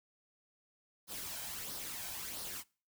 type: noise with flanger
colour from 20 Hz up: white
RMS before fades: -43 dBFS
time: 1.07-2.64 s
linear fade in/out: 50 ms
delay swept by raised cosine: 0.2 to 1.3 ms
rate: 1.5 Hz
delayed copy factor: +0.5
effects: noise-tail reverb RT60 0.4 s tail -24 dB re dry